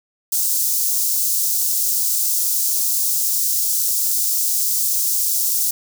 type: high-pass noise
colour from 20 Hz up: white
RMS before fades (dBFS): -19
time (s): 0.32-5.71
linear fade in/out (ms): 5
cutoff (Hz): 5400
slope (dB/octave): 24
effects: none